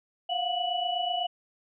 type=tone cluster; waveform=sine; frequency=698 / 726 / 2951 Hz; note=F5 / F#5 / F#7; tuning=-1 / -33 / -5 cents; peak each=-31 dBFS; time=0.29-1.27 s; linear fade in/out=10 ms; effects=none